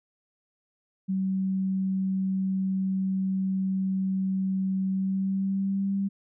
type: tone with pitch glide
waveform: sine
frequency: 190.5 to 196.65 Hz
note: G3 to G3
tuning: -49 to +6 cents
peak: -24 dBFS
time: 1.08-6.09 s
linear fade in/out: 20 ms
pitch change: +55 cents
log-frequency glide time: 4.9-5.94 s
effects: none

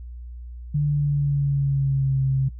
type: tone with pitch glide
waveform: sine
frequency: 146.83 to 133.87 Hz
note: D3 to C3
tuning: 0 to +40 cents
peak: -18 dBFS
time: 0.74-2.49 s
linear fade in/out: 10 ms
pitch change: -160 cents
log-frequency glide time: 0.85-2.21 s
effects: noise-tail reverb RT60 0.1 s tail -19 dB re dry + added 60 Hz sine -34 dBFS peak until 2.59 s

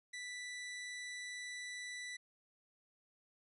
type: tone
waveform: sawtooth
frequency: 1975.5 Hz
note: B6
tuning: in tune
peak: -40 dBFS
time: 0.13-2.17 s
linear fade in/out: 10 ms
effects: resampled to 24000 Hz

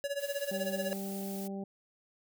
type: tone with tremolo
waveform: square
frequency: 565 Hz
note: C#5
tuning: 33 cents sharp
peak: -31 dBFS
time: 0.04-0.93 s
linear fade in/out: 0 ms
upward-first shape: sine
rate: 16 Hz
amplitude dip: 85%
type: noise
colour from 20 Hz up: blue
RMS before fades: -46 dBFS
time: 0.19-1.48 s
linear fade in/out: 10 ms
type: harmonic tone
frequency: 196 Hz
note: G3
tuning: in tune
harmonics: 1 / 2 / 3 / 4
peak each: -37 / -43 / -47 / -49 dBFS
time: 0.51-1.64 s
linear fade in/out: 5 ms
effects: none

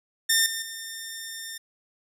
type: tone with level steps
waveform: 10% pulse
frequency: 1809 Hz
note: A6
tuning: 48 cents sharp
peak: -10 / -20 / -26 dBFS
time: 0.29-1.58 s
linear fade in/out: 10 ms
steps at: 0.46 / 0.62 s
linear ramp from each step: 2 ms
effects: none

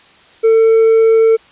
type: tone with hard clipping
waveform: triangle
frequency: 448.5 Hz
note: A4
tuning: 33 cents sharp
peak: -7 dBFS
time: 0.43-1.37 s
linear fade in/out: 20 ms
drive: 5 dB
effects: white hiss -45 dBFS RMS until 1.51 s + resampled to 8000 Hz

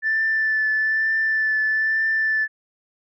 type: tone with vibrato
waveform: sine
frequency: 1760 Hz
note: A6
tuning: in tune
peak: -17 dBFS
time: 0.02-2.48 s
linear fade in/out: 50 ms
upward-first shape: triangle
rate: 1.1 Hz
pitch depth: 19 cents each way
effects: tanh soft clip ceiling -13 dBFS

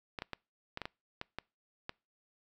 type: clicks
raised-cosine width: 0.3 ms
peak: -22 dBFS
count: 9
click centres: 0.188 / 0.221 / 0.333 / 0.774 / 0.817 / 0.855 / 1.214 / 1.386 / 1.894 s
effects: noise-tail reverb RT60 0.3 s tail -26 dB re dry

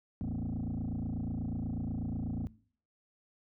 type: tone with frequency modulation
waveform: sine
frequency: 161.3 Hz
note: E3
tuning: 37 cents flat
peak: -30 dBFS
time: 0.21-2.47 s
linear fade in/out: 0 ms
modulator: 28.2 Hz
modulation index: 3.7
effects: noise-tail reverb RT60 0.5 s tail -22 dB re dry + tanh soft clip ceiling -32 dBFS

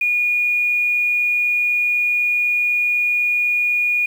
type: tone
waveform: sine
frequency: 2444 Hz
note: D#7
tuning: 32 cents flat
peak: -15 dBFS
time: 0.01-4.06 s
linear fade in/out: 5 ms
effects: 7-bit

